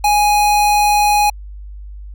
square tone, 830.6 Hz, G#5, in tune, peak -11 dBFS, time 0.04-1.3 s, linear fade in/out 5 ms, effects added 50 Hz sine -29 dBFS peak until 2.14 s

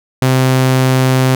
sawtooth tone, 130 Hz, C3, 11 cents flat, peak -5 dBFS, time 0.22-1.35 s, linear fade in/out 2 ms, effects none

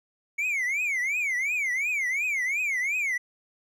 triangle tone with vibrato, 2217 Hz, C#7, in tune, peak -23 dBFS, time 0.38-3.18 s, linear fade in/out 10 ms, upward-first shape triangle, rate 2.8 Hz, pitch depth 250 cents each way, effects none

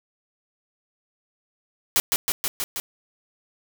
white noise with echo, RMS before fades -19 dBFS, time 1.96-2 s, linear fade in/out 0 ms, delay 160 ms, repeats 5, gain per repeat -2 dB, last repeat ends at 2.8 s, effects none

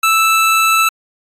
25% pulse tone, 1318.5 Hz, E6, in tune, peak -6 dBFS, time 0.03-0.89 s, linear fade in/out 5 ms, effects AAC 48 kbps

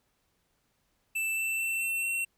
square tone with pitch steps, 2650 / 2667 / 2684 / 2701 / 2718 Hz, E7 / E7 / E7 / E7 / F7, +9 / +20 / +31 / +42 / -48 cents, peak -29 dBFS, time 1.15-2.25 s, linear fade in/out 10 ms, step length 220 ms, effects pink hiss -74 dBFS RMS until 2.37 s

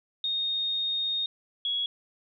sine tone pair in turn, 3702 / 3340 Hz, A#7 / G#7, -13 / +9 cents, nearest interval major second, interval 178 cents, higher first, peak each -26 dBFS, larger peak neither, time 0.24-1.26 / 1.65-1.86 s, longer first, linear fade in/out 2 ms, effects none

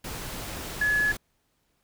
sine tone in noise, 1700 Hz, G#6, 40 cents sharp, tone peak -21 dBFS, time 0.81-1.12 s, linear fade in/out 5 ms, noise pink, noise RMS -36 dBFS, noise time 0.04-1.17 s, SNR +12 dB, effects pink hiss -72 dBFS RMS until 1.83 s

